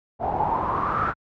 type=noise with low-pass filter sweep; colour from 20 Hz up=pink; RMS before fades=-24 dBFS; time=0.19-1.14 s; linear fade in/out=50 ms; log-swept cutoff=730 to 1400 Hz; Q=8.9; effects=high-pass 60 Hz 12 dB/octave